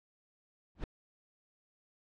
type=noise with exponential growth; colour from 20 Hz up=brown; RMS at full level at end=-32 dBFS; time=0.75-0.84 s; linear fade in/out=2 ms; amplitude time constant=18 ms; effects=low-pass 4000 Hz 12 dB/octave